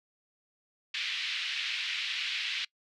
pink band-pass noise, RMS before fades -34 dBFS, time 0.94-2.65 s, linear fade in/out 5 ms, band 2200 to 3900 Hz, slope 24 dB/octave, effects noise-tail reverb RT60 0.1 s tail -24 dB re dry

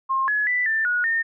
sine tone with pitch steps, 1066 / 1695 / 1982 / 1779 / 1455 / 1824 Hz, C6 / G#6 / B6 / A6 / F#6 / A#6, +32 / +35 / +6 / +19 / -29 / -38 cents, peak -19 dBFS, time 0.09-1.23 s, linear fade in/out 20 ms, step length 190 ms, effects none

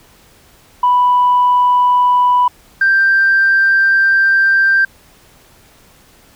sine tone pair in turn, 987.8 / 1576.2 Hz, B5 / G6, 0 / +9 cents, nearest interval minor sixth, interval 809 cents, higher second, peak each -7 dBFS, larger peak neither, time 0.83-2.48 / 2.81-4.85 s, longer second, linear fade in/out 5 ms, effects tanh soft clip ceiling -4 dBFS + pink hiss -47 dBFS RMS until 6.35 s

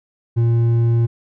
sine tone with hard clipping, 116.54 Hz, A#2, in tune, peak -14 dBFS, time 0.36-1.07 s, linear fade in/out 20 ms, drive 5 dB, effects none

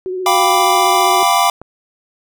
sine tone with vibrato, 370 Hz, F#4, in tune, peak -19 dBFS, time 0.06-1.23 s, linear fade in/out 0 ms, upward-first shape triangle, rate 15 Hz, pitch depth 39 cents each way
square chord, G dominant seventh, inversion third, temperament equal, 698.5 / 784 / 987.8 / 1174.7 Hz, F5 / G5 / B5 / D6, 0 / 0 / 0 / 0 cents, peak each -17 dBFS, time 0.26-1.5 s, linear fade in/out 2 ms
click, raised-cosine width 1 ms, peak -18 dBFS, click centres 1.616 s
effects none

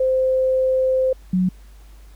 sine tone pair in turn, 520 / 183.85 Hz, C5 / F#3, -11 / -11 cents, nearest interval octave + tritone, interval 1800 cents, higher first, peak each -15 dBFS, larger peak neither, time 0-1.13 / 1.33-1.49 s, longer first, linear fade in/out 5 ms, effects added 50 Hz sine -41 dBFS peak until 2.15 s + pink hiss -55 dBFS RMS until 2.15 s

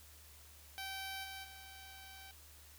10% pulse tone with level steps, 774 Hz, G5, 22 cents flat, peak -34 / -38 / -45 dBFS, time 0.78-2.31 s, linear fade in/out 0 ms, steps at 1.23 / 1.43 s, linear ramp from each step 20 ms, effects added 74 Hz sine -60 dBFS peak until 2.78 s + white hiss -60 dBFS RMS until 2.78 s

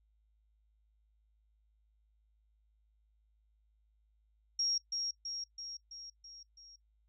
sine tone with echo, 5588 Hz, F8, in tune, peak -30 dBFS, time 4.59-4.78 s, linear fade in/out 5 ms, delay 330 ms, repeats 6, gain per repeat -4 dB, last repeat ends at 6.76 s, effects noise-tail reverb RT60 0.1 s tail -21 dB re dry + added 53 Hz sine -69 dBFS peak until 7.08 s

